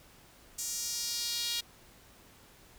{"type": "tone with high-pass filter sweep", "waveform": "sawtooth", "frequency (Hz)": 472.2, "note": "A#4", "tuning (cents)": 22, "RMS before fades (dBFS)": -35, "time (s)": [0.58, 1.61], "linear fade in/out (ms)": 10, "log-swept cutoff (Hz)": [6900, 3600], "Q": 2.4, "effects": ["pink hiss -58 dBFS RMS until 2.78 s"]}